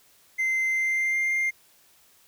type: tone with pitch glide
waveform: triangle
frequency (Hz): 2075 to 2108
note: C7 to C7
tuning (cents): -15 to +12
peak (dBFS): -20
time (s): 0.38-1.51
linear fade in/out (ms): 20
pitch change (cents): +27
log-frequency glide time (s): 0.68-1.33
effects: tanh soft clip ceiling -16 dBFS + white hiss -59 dBFS RMS until 2.27 s